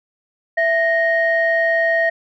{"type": "tone pair together", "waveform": "sine", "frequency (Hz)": [662.5, 1864.7], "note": ["E5", "A#6"], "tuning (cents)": [9, 0], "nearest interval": "octave + tritone", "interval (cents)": 1791, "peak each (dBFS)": -16, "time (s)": [0.57, 2.1], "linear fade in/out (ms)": 10, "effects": ["tanh soft clip ceiling -7 dBFS"]}